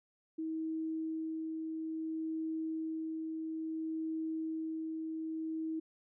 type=tone with tremolo; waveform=sine; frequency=319.6 Hz; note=D#4; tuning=47 cents sharp; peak=-34 dBFS; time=0.38-5.8 s; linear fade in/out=10 ms; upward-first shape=sine; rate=0.59 Hz; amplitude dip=25%; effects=none